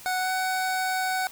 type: tone with pitch glide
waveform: 25% pulse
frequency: 740 to 749 Hz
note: F#5 to F#5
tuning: 0 to +21 cents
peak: -21 dBFS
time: 0.06-1.27 s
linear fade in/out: 0 ms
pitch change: +21 cents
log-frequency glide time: 0.19-0.3 s
effects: white hiss -46 dBFS RMS until 1.31 s